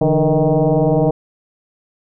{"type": "tone with frequency modulation", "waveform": "sine", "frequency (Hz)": 164.81, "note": "E3", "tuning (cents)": 0, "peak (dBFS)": -11, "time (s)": [0.01, 1.11], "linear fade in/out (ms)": 5, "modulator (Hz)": 155, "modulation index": 3.6, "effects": []}